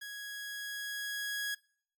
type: tone with level ramp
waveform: sawtooth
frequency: 1661.2 Hz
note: G#6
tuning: in tune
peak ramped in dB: -38 to -29 dBFS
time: 0.01-1.55 s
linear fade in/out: 10 ms
effects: noise-tail reverb RT60 0.6 s tail -25 dB re dry + MP3 96 kbps